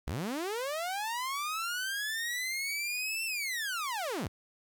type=linear two-way sweep; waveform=sawtooth; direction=up then down; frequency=50.5 to 2705 to 50.5 Hz; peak=-29 dBFS; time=0.07-4.28 s; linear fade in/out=5 ms; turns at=3.25 s; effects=10-bit